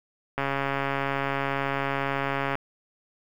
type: click train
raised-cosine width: 0.5 ms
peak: -12 dBFS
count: 301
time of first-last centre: 0.38-2.554 s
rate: 138 Hz
effects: 8-bit